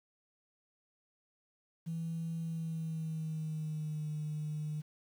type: tone with pitch glide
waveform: sine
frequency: 164.81 to 152.01 Hz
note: E3 to D#3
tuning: 0 to -40 cents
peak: -34 dBFS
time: 1.86-4.82 s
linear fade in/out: 20 ms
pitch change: -140 cents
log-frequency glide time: 2.39-4.09 s
effects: tanh soft clip ceiling -31 dBFS + 10-bit